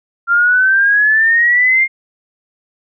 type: exponential sweep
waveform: sine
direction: up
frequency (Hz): 1379 to 2132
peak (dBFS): -8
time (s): 0.27-1.88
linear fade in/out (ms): 50
effects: none